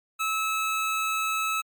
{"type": "tone", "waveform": "25% pulse", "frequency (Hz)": 1300, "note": "E6", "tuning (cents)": -24, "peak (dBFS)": -21, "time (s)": [0.19, 1.62], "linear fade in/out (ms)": 20, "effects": ["MP3 96 kbps"]}